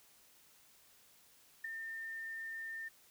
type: tone with ADSR envelope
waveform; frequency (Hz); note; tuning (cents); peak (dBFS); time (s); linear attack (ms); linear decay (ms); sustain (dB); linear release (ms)
sine; 1807; A6; +46; -35; 1.64-2.89; 7; 8; -6; 15
effects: white hiss -65 dBFS RMS until 3.1 s